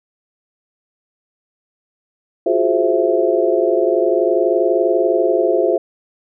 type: tone cluster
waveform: sine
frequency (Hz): 348.4 / 368.8 / 420.6 / 524 / 663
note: F4 / F#4 / G#4 / C5 / E5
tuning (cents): -4 / -6 / +22 / +2 / +10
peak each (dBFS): -19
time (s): 2.46-5.78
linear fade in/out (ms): 5
effects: none